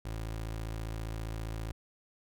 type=tone; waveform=25% pulse; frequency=55 Hz; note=A1; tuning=in tune; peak=-32 dBFS; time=0.05-1.72 s; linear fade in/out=5 ms; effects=none